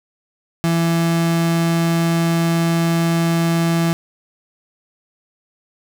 35% pulse tone, 167 Hz, E3, 23 cents sharp, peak -13 dBFS, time 0.64-3.93 s, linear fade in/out 0 ms, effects none

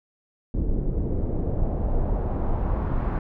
brown noise with low-pass filter sweep, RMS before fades -24 dBFS, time 0.54-3.19 s, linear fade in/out 2 ms, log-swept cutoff 340 to 1300 Hz, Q 1.5, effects none

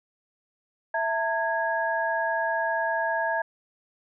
sine tone cluster, 660 / 905 / 1653 Hz, E5 / A5 / G#6, +2 / +48 / -9 cents, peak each -28 dBFS, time 0.94-3.42 s, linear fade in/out 5 ms, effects none

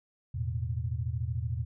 sine chord, E suspended fourth, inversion none, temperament equal, 82.41 / 110 / 123.47 Hz, E2 / A2 / B2, 0 / 0 / 0 cents, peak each -34 dBFS, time 0.34-1.65 s, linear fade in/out 10 ms, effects none

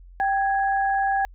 sine tone pair together, 784 / 1661.2 Hz, G5 / G#6, 0 / 0 cents, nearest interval octave + minor second, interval 1300 cents, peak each -20 / -27 dBFS, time 0.2-1.25 s, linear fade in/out 0 ms, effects added 44 Hz sine -43 dBFS peak until 1.34 s

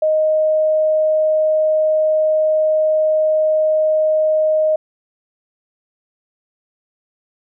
sine tone, 622.3 Hz, D#5, in tune, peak -12 dBFS, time 0.02-4.76 s, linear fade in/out 5 ms, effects none

